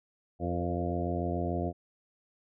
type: harmonic tone with a mistuned harmonic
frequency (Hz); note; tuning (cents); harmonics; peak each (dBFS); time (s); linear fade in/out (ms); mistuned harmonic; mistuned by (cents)
86.9; F2; -8; 1 / 2 / 3 / 4 / 5 / 6 / 7 / 8; -34 / -36 / -37 / -37 / -41 / -41 / -40 / -37; 0.39-1.73; 50; 5; +42
effects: none